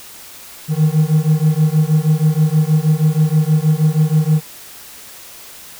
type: beating tone pair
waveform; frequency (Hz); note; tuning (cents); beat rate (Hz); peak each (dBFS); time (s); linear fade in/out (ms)
triangle; 152.1 / 158.4; D#3 / D#3; -39 / +31; 6.3; -12; 0.68-4.42; 50
effects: white hiss -37 dBFS RMS until 5.79 s